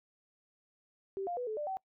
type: tone with pitch steps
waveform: sine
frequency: 388.9 / 701 / 493.2 / 433.3 / 594 / 764 Hz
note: G4 / F5 / B4 / A4 / D5 / G5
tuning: -14 / +6 / -2 / -27 / +20 / -45 cents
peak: -34 dBFS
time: 1.17-1.77 s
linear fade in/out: 0 ms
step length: 100 ms
effects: noise-tail reverb RT60 0.1 s tail -25 dB re dry